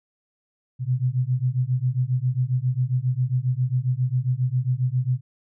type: beating tone pair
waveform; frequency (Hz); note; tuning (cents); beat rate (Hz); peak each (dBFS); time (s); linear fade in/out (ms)
sine; 123.2 / 130.6; B2 / C3; -4 / -3; 7.4; -23; 0.79-5.21; 50
effects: none